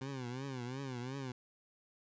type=tone with vibrato; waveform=20% pulse; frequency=129.4 Hz; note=C3; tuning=19 cents flat; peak=-35 dBFS; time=0.01-1.32 s; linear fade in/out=5 ms; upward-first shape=triangle; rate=2.8 Hz; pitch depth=150 cents each way; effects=resampled to 16000 Hz